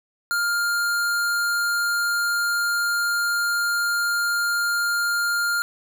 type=tone; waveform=square; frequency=1404 Hz; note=F6; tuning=9 cents sharp; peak=-21 dBFS; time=0.31-5.62 s; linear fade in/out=0 ms; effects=none